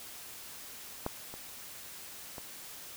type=clicks; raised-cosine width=1 ms; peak=-18 / -30 / -28 dBFS; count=3; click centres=1.064 / 1.34 / 2.382 s; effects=white hiss -47 dBFS RMS until 2.96 s